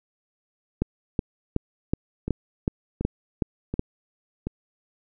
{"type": "two click trains", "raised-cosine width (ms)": 3, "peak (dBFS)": [-9, -15], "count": [9, 4], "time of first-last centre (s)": [[0.82, 3.794], [2.28, 4.47]], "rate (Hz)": [2.69, 1.37], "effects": []}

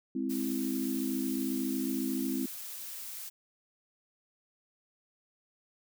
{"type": "chord", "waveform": "sine", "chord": "Ab augmented", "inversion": "none", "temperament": "equal", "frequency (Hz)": [207.7, 261.6, 329.6], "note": ["Ab3", "C4", "E4"], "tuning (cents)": [0, 0, 0], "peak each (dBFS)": [-37, -32, -36], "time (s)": [0.15, 2.46], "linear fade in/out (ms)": 5}
{"type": "noise", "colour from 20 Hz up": "blue", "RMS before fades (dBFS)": -42, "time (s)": [0.29, 3.3], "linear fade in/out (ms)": 20}
{"effects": []}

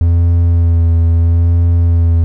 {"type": "tone with vibrato", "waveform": "triangle", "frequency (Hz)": 84.4, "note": "E2", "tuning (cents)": 41, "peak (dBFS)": -5, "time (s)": [0.01, 2.24], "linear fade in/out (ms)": 0, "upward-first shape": "sine", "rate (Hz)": 0.76, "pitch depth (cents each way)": 22, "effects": []}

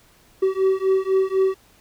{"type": "beating tone pair", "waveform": "triangle", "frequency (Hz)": [380, 384], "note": ["F#4", "G4"], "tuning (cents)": [46, -36], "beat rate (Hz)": 4, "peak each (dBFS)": -18, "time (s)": [0.42, 1.55], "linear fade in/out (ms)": 10, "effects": ["pink hiss -55 dBFS RMS until 1.8 s"]}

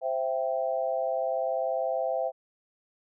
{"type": "chord", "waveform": "sine", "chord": "C major", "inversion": "none", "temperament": "equal with one note detuned", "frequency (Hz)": [523.3, 663.5, 784], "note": ["C5", "E5", "G5"], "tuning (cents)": [0, 11, 0], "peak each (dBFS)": [-30, -29, -33], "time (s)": [0.01, 2.32], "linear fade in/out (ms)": 50, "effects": []}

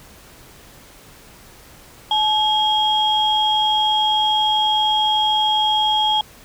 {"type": "tone pair together", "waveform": "sine", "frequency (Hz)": [856, 3269], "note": ["A5", "G#7"], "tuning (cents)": [-48, -28], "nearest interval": "octave + major seventh", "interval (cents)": 2320, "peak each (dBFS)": -17, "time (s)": [2.11, 6.21], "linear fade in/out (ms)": 2, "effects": ["tanh soft clip ceiling -7 dBFS", "pink hiss -45 dBFS RMS until 6.44 s"]}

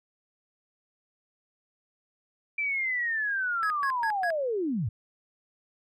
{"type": "linear sweep", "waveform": "sine", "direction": "down", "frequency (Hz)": [2349, 89], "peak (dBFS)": -26, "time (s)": [2.58, 4.89], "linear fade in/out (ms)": 5}
{"type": "tone bursts", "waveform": "triangle", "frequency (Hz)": 1661.2, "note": "G#6", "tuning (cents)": 0, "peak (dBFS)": -26, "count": 4, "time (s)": [3.63, 4.304], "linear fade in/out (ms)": 0, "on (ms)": 71, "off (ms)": 130}
{"effects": []}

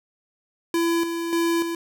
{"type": "tone with tremolo", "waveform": "square", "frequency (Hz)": 336.2, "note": "E4", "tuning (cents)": 34, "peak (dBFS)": -20, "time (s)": [0.74, 1.75], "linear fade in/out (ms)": 2, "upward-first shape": "square", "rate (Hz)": 1.7, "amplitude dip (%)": 50, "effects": []}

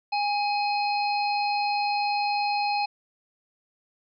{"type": "harmonic tone with a mistuned harmonic", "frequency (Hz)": 841, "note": "G#5", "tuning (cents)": 22, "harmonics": [1, 3, 5, 6], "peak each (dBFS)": [-24, -31, -33, -40], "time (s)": [0.12, 2.86], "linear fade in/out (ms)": 10, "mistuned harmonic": 1, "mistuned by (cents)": -42, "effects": []}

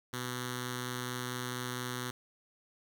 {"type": "tone with notch filter", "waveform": "5% pulse", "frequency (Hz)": 124.3, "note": "B2", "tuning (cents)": 12, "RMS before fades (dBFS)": -38, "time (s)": [0.13, 2.11], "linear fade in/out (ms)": 5, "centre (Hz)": 670, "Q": 0.72, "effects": ["10-bit"]}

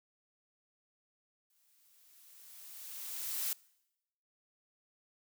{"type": "noise with exponential growth", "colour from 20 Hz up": "blue", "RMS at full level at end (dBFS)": -34, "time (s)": [1.5, 3.53], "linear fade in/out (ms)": 2, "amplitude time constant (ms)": 440, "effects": ["noise-tail reverb RT60 0.9 s tail -24 dB re dry"]}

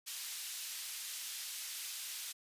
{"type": "high-pass noise", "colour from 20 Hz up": "pink", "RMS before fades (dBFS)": -43, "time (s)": [0.06, 2.33], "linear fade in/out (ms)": 20, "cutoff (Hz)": 3300, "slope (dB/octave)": 12, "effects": ["resampled to 32000 Hz"]}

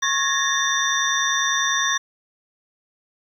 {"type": "tone cluster", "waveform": "sine", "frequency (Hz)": [1095, 1685, 1835, 3592, 5830], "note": ["C#6", "G#6", "A#6", "A7", "F#8"], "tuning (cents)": [-22, 25, -28, 35, -26], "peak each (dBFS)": -25, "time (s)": [0.02, 1.98], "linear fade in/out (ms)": 10, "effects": ["8-bit"]}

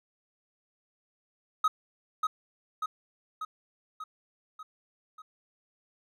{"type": "tone with echo", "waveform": "triangle", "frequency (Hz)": 1267, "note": "D#6", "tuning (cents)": 31, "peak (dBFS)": -19, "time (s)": [1.64, 1.68], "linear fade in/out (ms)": 5, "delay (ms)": 590, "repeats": 6, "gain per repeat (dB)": -4, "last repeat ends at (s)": 5.22, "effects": []}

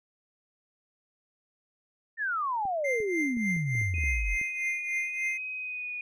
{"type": "exponential sweep", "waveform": "sine", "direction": "down", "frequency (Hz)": [1837, 41.2], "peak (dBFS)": -27, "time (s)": [2.17, 4.38], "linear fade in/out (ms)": 50}
{"type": "clicks", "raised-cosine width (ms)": 3, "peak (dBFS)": -33, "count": 10, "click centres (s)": [2.654, 3.003, 3.37, 3.565, 3.752, 3.815, 3.94, 3.983, 4.038, 4.414]}
{"type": "tone with tremolo", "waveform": "triangle", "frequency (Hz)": 2093, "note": "C7", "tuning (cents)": 0, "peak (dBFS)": -25, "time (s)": [2.84, 5.38], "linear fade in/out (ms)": 10, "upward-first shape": "triangle", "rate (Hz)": 3.4, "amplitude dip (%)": 85}
{"type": "tone with vibrato", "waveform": "sine", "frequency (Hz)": 2489, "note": "D#7", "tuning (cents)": 0, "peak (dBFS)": -33, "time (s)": [3.94, 6.01], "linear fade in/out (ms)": 2, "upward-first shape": "sine", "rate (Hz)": 0.82, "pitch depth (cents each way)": 23}
{"effects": []}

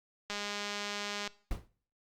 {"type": "click train", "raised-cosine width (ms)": 0.2, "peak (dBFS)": -20, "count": 201, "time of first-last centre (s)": [0.3, 1.276], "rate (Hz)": 205}
{"type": "noise with exponential decay", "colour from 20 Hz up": "brown", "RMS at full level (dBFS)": -31, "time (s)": [1.51, 1.68], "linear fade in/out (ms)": 1, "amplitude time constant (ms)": 36}
{"effects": ["noise-tail reverb RT60 0.5 s tail -21 dB re dry", "Opus 48 kbps"]}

